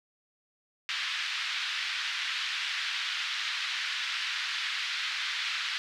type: band-pass noise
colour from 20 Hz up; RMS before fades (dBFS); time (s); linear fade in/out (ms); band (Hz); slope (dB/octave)
white; -33; 0.89-5.78; 0; 1400 to 4000; 24
effects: none